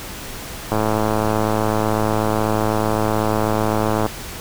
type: click train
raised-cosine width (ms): 1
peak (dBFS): -5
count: 362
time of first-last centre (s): 0.72-4.063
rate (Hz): 108
effects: pink hiss -32 dBFS RMS until 4.4 s